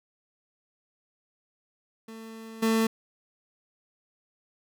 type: tone with level steps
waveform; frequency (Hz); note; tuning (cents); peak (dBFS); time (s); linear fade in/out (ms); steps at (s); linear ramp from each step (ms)
30% pulse; 223.7; A3; +29; -38 / -19; 2.08-2.87; 5; 2.62; 10
effects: none